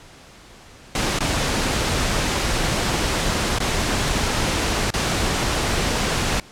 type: noise with dropouts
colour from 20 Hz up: pink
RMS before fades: -21 dBFS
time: 0.95-6.4 s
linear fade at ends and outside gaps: 2 ms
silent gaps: 1.189-1.205 / 3.586-3.602 / 4.905-4.938 s
effects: pink hiss -45 dBFS RMS until 6.51 s + low-pass 8000 Hz 12 dB/octave